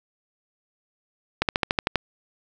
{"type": "slowing click train", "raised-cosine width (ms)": 0.3, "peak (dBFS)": -4, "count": 8, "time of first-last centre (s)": [1.42, 1.957], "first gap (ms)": 68, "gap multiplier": 1.04, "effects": []}